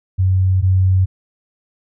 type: tone pair in turn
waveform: sine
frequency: 93.7 / 93.7 Hz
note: F#2 / F#2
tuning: +22 / +22 cents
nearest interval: unison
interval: 0 cents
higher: neither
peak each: -11 / -10 dBFS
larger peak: second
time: 0.18-0.62 / 0.62-1.06 s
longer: neither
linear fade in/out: 20 ms
effects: none